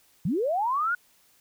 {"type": "linear sweep", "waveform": "sine", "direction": "up", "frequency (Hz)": [136.5, 1480], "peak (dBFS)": -23, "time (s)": [0.25, 0.95], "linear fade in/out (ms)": 5, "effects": ["white hiss -62 dBFS RMS until 1.4 s"]}